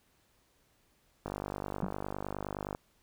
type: click train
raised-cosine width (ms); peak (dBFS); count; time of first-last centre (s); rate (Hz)
1; -22; 75; 1.26-2.749; 49.7
type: tone with exponential decay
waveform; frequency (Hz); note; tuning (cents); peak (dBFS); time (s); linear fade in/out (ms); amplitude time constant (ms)
sine; 187; F#3; +19; -25; 1.83-1.92; 0; 19
effects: pink hiss -70 dBFS RMS until 3.02 s